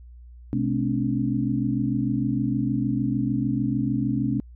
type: tone cluster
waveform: sine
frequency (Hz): 126.8 / 214 / 260.6 / 287.2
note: B2 / A3 / C4 / D4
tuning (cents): +46 / -48 / -7 / -39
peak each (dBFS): -27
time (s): 0.53-4.4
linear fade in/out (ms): 0
effects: added 60 Hz sine -42 dBFS peak until 4.55 s